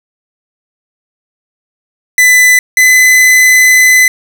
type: tone pair in turn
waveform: 45% pulse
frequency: 2000 / 2017 Hz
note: B6 / B6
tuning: +21 / +36 cents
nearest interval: unison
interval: 15 cents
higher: second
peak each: -3 dBFS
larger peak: neither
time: 2.18-2.59 / 2.77-4.08 s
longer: second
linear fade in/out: 2 ms
effects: none